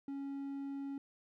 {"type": "tone", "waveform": "triangle", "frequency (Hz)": 277.2, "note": "C#4", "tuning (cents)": 0, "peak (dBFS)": -37, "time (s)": [0.08, 0.98], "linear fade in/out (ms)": 2, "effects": []}